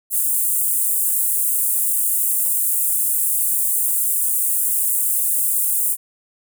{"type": "high-pass noise", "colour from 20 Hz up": "pink", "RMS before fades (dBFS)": -19, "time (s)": [0.1, 5.97], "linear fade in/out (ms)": 50, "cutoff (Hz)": 8400, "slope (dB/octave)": 48, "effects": []}